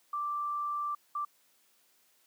sine tone bursts at uneven times, 1174.7 Hz, D6, in tune, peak -31 dBFS, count 2, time 0.13-0.95 / 1.15-1.25 s, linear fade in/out 5 ms, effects white hiss -68 dBFS RMS until 2.26 s + high-pass 200 Hz 12 dB/octave

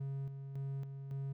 triangle tone with tremolo, 137.1 Hz, C#3, 19 cents flat, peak -35 dBFS, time 0-1.33 s, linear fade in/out 10 ms, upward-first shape square, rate 1.8 Hz, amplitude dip 50%, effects none

